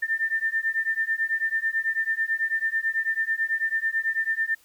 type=beating tone pair; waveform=sine; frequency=1790 / 1799.1 Hz; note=A6 / A6; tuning=+29 / +38 cents; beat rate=9.1 Hz; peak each=-26 dBFS; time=0.02-4.55 s; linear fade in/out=10 ms; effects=white hiss -59 dBFS RMS until 4.64 s